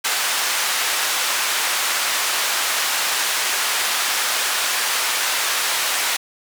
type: band-pass noise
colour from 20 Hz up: pink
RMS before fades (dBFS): -21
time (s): 0.04-6.17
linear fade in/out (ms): 10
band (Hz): 1100 to 13000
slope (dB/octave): 12
effects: none